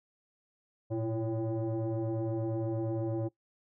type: tone with frequency modulation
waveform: sine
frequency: 108.2 Hz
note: A2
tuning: 29 cents flat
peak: -29 dBFS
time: 0.9-3.29 s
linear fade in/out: 20 ms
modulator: 225 Hz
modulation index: 2
effects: noise-tail reverb RT60 0.1 s tail -19 dB re dry + tanh soft clip ceiling -25 dBFS